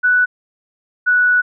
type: tone pair in turn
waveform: sine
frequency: 1483 / 1474.9 Hz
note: F#6 / F#6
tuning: +4 / -6 cents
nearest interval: unison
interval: 10 cents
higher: first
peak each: -10 dBFS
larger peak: neither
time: 0.03-0.26 / 1.06-1.42 s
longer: second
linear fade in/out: 20 ms
effects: none